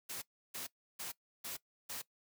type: noise bursts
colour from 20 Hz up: white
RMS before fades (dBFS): -43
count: 5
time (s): 0.09-2.02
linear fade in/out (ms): 10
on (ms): 130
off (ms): 320
effects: noise-tail reverb RT60 0.1 s tail -19 dB re dry + high-pass 100 Hz 12 dB/octave